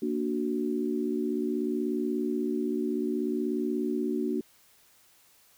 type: chord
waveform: sine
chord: Bb augmented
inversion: none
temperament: equal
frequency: 233.1 / 293.7 / 370 Hz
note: Bb3 / D4 / F#4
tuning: 0 / 0 / 0 cents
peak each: -31 dBFS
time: 0.02-4.41 s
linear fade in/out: 5 ms
effects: white hiss -61 dBFS RMS until 5.57 s